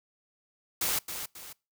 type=noise with echo; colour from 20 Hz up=white; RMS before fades=-29 dBFS; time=0.81-0.99 s; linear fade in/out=5 ms; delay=270 ms; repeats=2; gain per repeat=-8 dB; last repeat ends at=1.53 s; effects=noise-tail reverb RT60 0.3 s tail -25 dB re dry